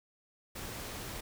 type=noise; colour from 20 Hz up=pink; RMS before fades=-42 dBFS; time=0.55-1.21 s; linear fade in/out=10 ms; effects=none